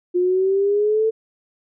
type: exponential sweep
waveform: sine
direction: up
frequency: 353.8 to 447.2 Hz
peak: -15 dBFS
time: 0.14-1.11 s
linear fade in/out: 20 ms
effects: none